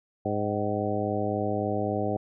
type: harmonic tone with a mistuned harmonic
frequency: 103.6 Hz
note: G#2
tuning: 4 cents flat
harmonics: 1 / 2 / 3 / 4 / 5 / 6 / 7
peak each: -33 / -33 / -33 / -33 / -33 / -33 / -33 dBFS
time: 0.25-2.17 s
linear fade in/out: 5 ms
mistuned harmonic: 7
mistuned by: +69 cents
effects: none